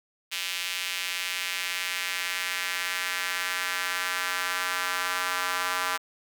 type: tone with high-pass filter sweep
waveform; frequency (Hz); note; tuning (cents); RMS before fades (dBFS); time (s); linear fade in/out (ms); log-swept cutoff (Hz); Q
square; 90.9; F#2; -30; -30; 0.31-5.98; 20; 2700 to 1200; 1.7
effects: none